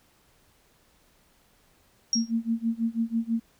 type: tone with exponential decay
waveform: sine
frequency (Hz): 5600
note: F8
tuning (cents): +4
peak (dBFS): -18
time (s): 2.13-2.31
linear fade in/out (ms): 1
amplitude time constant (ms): 37
type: tone with tremolo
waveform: sine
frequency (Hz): 228.7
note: A#3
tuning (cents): -33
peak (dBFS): -21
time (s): 2.15-3.4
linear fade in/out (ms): 10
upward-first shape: sine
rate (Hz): 6.1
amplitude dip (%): 95
effects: pink hiss -63 dBFS RMS until 3.59 s